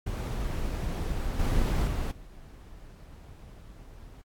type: noise with level steps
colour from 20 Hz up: brown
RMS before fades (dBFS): -31 / -26 / -30 / -47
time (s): 0.06-4.22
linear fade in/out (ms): 10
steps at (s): 1.39 / 1.87 / 2.11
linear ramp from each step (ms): 5
effects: AAC 64 kbps